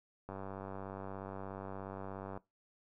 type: click train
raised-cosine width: 1 ms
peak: -30 dBFS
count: 203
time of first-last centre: 0.29-2.375 s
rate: 96.9 Hz
effects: noise-tail reverb RT60 0.2 s tail -19 dB re dry